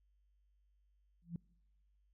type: tone with exponential growth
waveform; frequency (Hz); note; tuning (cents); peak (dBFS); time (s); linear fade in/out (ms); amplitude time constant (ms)
sine; 170; F3; -46; -35; 1.22-1.36; 2; 29
effects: noise-tail reverb RT60 0.9 s tail -26 dB re dry + added 50 Hz sine -70 dBFS peak until 2.13 s